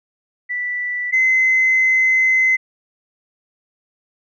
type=tone pair in turn; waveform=sine; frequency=1970 / 2051 Hz; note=B6 / C7; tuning=-5 / -35 cents; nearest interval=minor second; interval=70 cents; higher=second; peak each=-20 / -11 dBFS; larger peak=second; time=0.49-1.12 / 1.12-2.57 s; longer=second; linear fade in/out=20 ms; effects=tanh soft clip ceiling -7 dBFS